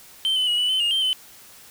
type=tone with pitch steps; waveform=sine; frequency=3111 / 3026 / 2909 / 2964 / 3058 / 2841 / 3141 / 3040 Hz; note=G7 / F#7 / F#7 / F#7 / G7 / F7 / G7 / F#7; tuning=-14 / +38 / -30 / +2 / -44 / +29 / +3 / +46 cents; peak=-16 dBFS; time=0.25-1.13 s; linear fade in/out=0 ms; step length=110 ms; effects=tanh soft clip ceiling -18 dBFS + white hiss -47 dBFS RMS until 1.7 s